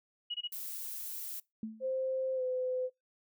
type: tone bursts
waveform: sine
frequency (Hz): 2907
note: F#7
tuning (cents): -31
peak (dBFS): -34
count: 3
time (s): 0.3-0.476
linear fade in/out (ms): 10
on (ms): 44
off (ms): 22
type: noise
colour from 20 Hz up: violet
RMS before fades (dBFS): -41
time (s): 0.52-1.4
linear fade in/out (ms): 5
type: tone with exponential decay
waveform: sine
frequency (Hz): 219.9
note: A3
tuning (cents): -1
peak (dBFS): -33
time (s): 1.63-1.92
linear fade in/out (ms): 2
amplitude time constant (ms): 63
type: tone with pitch glide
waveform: sine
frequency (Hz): 523.3 to 509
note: C5 to C5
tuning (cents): 0 to -48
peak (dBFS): -31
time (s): 1.8-2.9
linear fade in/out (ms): 50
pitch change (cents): -48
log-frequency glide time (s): 2.35-2.42
effects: noise-tail reverb RT60 0.2 s tail -23 dB re dry